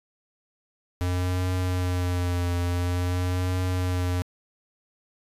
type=tone with vibrato; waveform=square; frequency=89.6 Hz; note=F2; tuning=45 cents sharp; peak=-24 dBFS; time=1.01-4.22 s; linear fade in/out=0 ms; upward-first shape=triangle; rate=0.48 Hz; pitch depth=41 cents each way; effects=resampled to 32000 Hz